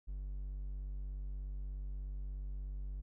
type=tone; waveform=triangle; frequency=48.37 Hz; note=G1; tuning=22 cents flat; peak=-37 dBFS; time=0.07-3.02 s; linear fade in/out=20 ms; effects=none